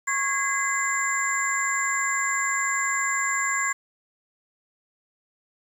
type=tone cluster; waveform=sine; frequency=1095 / 1649 / 2048 / 7250 Hz; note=C#6 / G#6 / C7 / A#8; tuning=-22 / -13 / -38 / -49 cents; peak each=-28 dBFS; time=0.07-3.73 s; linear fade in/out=10 ms; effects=8-bit